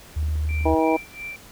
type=tone; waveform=sine; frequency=76.3 Hz; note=D#2; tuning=33 cents flat; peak=-21 dBFS; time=0.16-0.75 s; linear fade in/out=10 ms
type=clicks; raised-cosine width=3 ms; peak=-31 dBFS; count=11; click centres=0.229 / 0.285 / 0.356 / 0.453 / 0.508 / 0.61 / 0.644 / 0.677 / 0.707 / 0.739 / 0.789 s
type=tone with tremolo; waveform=sine; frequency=2349 Hz; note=D7; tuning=in tune; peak=-30 dBFS; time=0.49-1.36 s; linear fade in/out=0 ms; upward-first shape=sine; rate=2.9 Hz; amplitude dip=95%
type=harmonic tone; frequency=160 Hz; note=D#3; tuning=49 cents sharp; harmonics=2 / 3 / 4 / 5 / 6; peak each=-21 / -23 / -24 / -25 / -26 dBFS; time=0.65-0.97 s; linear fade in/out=10 ms
effects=pink hiss -46 dBFS RMS until 1.51 s